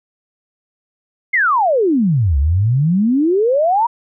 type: exponential two-way sweep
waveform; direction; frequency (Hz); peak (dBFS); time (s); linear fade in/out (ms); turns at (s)
sine; down then up; 2179 to 66.4 to 971; -11; 1.33-3.87; 10; 2.38
effects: none